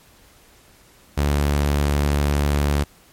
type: tone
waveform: sawtooth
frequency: 72.3 Hz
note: D2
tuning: 27 cents flat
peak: -13 dBFS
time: 1.17-2.84 s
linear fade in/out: 10 ms
effects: pink hiss -52 dBFS RMS until 3.12 s + MP3 64 kbps